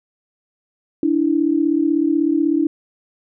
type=tone pair together; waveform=sine; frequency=291.7 / 327.9 Hz; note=D4 / E4; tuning=-12 / -9 cents; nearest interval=major second; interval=203 cents; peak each=-17 dBFS; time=1.03-2.67 s; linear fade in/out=2 ms; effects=none